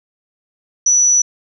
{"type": "tone", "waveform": "sine", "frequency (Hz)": 5920, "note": "F#8", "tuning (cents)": 0, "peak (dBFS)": -9, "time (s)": [0.86, 1.22], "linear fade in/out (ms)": 5, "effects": []}